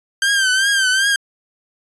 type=tone with vibrato; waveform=sawtooth; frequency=1568 Hz; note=G6; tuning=in tune; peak=-10 dBFS; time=0.22-1.16 s; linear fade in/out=2 ms; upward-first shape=triangle; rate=2.6 Hz; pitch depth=88 cents each way; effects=resampled to 24000 Hz